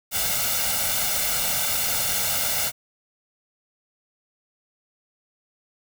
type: noise with comb filter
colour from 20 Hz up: white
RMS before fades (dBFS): -24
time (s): 0.11-2.72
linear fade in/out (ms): 50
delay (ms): 1.4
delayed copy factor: +0.8
effects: none